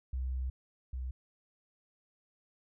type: tone pair in turn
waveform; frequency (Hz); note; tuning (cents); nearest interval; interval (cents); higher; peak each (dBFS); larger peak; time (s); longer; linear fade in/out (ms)
sine; 64.3 / 63.67; C2 / C2; -30 / -47; unison; 17; first; -32 / -35; first; 0.13-0.5 / 0.93-1.11; first; 5
effects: none